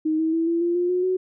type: tone with pitch steps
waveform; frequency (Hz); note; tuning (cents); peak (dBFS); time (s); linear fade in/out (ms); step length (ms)
sine; 312.9 / 320.6 / 328.5 / 336.5 / 344.8 / 353.3 / 361.9 / 370.8; D#4 / E4 / E4 / E4 / F4 / F4 / F#4 / F#4; +10 / -48 / -6 / +36 / -22 / +20 / -38 / +4; -19; 0.05-1.17; 10; 140
effects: none